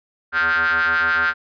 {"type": "ring-modulated tone", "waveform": "square", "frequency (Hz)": 82.41, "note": "E2", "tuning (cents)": 0, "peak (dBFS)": -14, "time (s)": [0.32, 1.34], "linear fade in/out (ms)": 50, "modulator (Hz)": 1480, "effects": ["resampled to 11025 Hz"]}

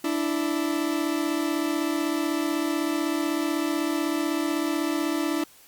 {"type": "tone pair together", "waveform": "40% pulse", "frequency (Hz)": [293.6, 329.6], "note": ["D4", "E4"], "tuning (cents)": [0, 0], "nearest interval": "major second", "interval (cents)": 200, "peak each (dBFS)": -26, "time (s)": [0.04, 5.44], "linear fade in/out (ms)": 5, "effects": ["white hiss -53 dBFS RMS until 5.67 s", "Opus 48 kbps"]}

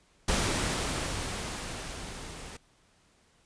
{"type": "noise with level ramp", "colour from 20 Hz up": "pink", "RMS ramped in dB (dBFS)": [-27, -44], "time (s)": [0.28, 2.57], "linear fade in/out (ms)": 5, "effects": ["pink hiss -65 dBFS RMS until 3.45 s", "resampled to 22050 Hz"]}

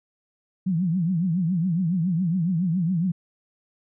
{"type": "tone with vibrato", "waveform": "sine", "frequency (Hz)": 174.7, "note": "F3", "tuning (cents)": 1, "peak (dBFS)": -20, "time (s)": [0.66, 3.12], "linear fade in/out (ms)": 10, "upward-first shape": "triangle", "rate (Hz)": 7.2, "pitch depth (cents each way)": 200, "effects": []}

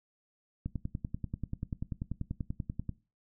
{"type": "click train", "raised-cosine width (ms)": 5, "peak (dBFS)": -22, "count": 24, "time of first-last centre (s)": [0.66, 2.893], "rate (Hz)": 10.3, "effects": ["noise-tail reverb RT60 0.3 s tail -19 dB re dry"]}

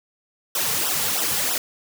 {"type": "noise with flanger", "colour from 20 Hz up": "white", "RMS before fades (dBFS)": -23, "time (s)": [0.55, 1.58], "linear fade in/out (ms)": 2, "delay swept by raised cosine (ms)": [0.44, 3.24], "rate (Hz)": 3.1, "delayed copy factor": -1, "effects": []}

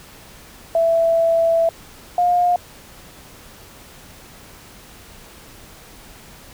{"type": "tone pair in turn", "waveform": "sine", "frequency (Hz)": [663, 709.9], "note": ["E5", "F5"], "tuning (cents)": [10, 28], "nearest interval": "minor second", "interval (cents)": 118, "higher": "second", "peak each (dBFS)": -13, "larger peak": "neither", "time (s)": [[0.75, 1.69], [2.18, 2.56]], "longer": "first", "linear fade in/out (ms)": 2, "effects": ["pink hiss -43 dBFS RMS until 6.53 s"]}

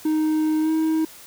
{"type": "tone with pitch glide", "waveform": "triangle", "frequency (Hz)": [311.1, 317.6], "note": ["D#4", "D#4"], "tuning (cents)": [0, 36], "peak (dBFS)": -16, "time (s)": [0.05, 1.05], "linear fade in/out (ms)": 5, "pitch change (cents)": 36, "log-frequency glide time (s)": [0.61, 0.7], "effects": ["white hiss -44 dBFS RMS until 1.26 s"]}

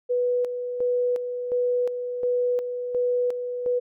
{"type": "tone with tremolo", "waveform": "sine", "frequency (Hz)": 492.1, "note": "B4", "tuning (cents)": -6, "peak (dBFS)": -20, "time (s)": [0.09, 3.8], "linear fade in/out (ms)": 20, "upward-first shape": "square", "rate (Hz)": 1.4, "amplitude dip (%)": 55, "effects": []}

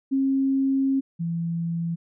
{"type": "tone pair in turn", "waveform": "sine", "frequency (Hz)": [270, 167.93], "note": ["C#4", "E3"], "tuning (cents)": [-45, 32], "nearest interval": "minor sixth", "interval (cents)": 823, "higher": "first", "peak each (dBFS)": [-19, -24], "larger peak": "first", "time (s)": [[0.11, 1.01], [1.19, 1.96]], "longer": "first", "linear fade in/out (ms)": 20, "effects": []}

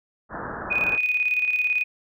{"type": "low-pass noise", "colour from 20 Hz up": "white", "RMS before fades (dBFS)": -33, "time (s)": [0.29, 0.99], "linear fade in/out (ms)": 50, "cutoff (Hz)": 1700, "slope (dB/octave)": 96}
{"type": "tone with tremolo", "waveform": "sine", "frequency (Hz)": 2486, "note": "D#7", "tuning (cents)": -2, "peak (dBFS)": -18, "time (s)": [0.7, 1.84], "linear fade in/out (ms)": 20, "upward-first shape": "square", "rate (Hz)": 18, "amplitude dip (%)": 50}
{"effects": []}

